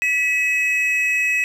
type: tone pair together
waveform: triangle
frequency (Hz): 1963.6 / 2557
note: B6 / D#7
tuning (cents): -10 / +47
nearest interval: perfect fourth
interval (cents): 457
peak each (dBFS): -21 / -16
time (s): 0.02-1.44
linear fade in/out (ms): 0
effects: none